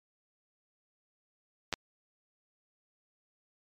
clicks, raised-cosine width 0.2 ms, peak -14 dBFS, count 2, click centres 1.727 / 1.738 s, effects MP3 96 kbps

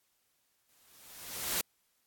white noise with exponential growth, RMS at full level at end -30 dBFS, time 0.69-1.61 s, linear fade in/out 1 ms, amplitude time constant 200 ms, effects white hiss -75 dBFS RMS until 2.06 s + AAC 64 kbps

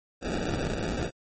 white noise with sample-and-hold, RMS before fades -30 dBFS, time 0.21-1.11 s, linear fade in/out 50 ms, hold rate 1050 Hz, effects MP3 32 kbps

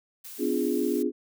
blue noise, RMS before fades -42 dBFS, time 0.24-1.03 s, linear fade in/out 10 ms
sine chord, B diminished seventh, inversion none, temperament equal with one note detuned, 252.7 / 293.7 / 349.2 / 415.3 Hz, B3 / D4 / F4 / Ab4, +40 / 0 / 0 / 0 cents, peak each -29 dBFS, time 0.38-1.12 s, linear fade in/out 50 ms
effects none

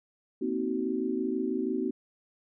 sine chord, C half-diminished seventh, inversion third, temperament just, 235.5 / 261.6 / 314 / 376.7 Hz, Bb3 / C4 / Eb4 / Gb4, +18 / 0 / +16 / +31 cents, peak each -34 / -32 / -34 / -32 dBFS, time 0.41-1.91 s, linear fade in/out 10 ms, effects none

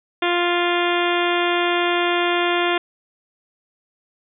harmonic tone with a mistuned harmonic, 349.5 Hz, F4, 1 cent sharp, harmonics 1 / 2 / 3 / 4 / 5 / 6 / 7 / 8 / 9 / 10, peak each -21 / -24 / -26 / -27 / -28 / -29 / -29 / -30 / -31 / -31 dBFS, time 0.22-2.78 s, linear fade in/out 5 ms, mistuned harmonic 9, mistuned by +37 cents, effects none

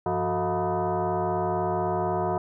sine tone with frequency modulation, 173 Hz, F3, 16 cents flat, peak -23 dBFS, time 0.06-2.38 s, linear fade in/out 2 ms, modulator 270 Hz, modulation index 3.2, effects none

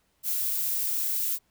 violet noise, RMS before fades -28 dBFS, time 0.23-1.39 s, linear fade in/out 50 ms, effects pink hiss -70 dBFS RMS until 1.5 s

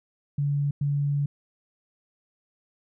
sine tone bursts at uneven times, 143.1 Hz, D3, 45 cents flat, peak -22 dBFS, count 2, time 0.38-0.71 / 0.81-1.26 s, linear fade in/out 5 ms, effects none

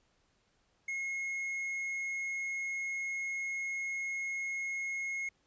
sine tone with tanh clipping, 2163 Hz, C#7, 43 cents flat, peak -35 dBFS, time 0.88-5.29 s, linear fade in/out 5 ms, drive 5 dB, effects pink hiss -73 dBFS RMS until 5.46 s + resampled to 16000 Hz

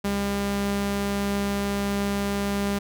sawtooth tone pair together, 67.44 / 200.8 Hz, C#2 / G3, -47 / +42 cents, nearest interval octave + perfect fifth, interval 1889 cents, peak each -31 / -20 dBFS, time 0.04-2.79 s, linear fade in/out 10 ms, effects none

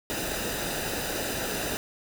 pink noise with comb filter, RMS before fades -31 dBFS, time 0.1-1.77 s, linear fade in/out 0 ms, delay 0.91 ms, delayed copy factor -0.6, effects none

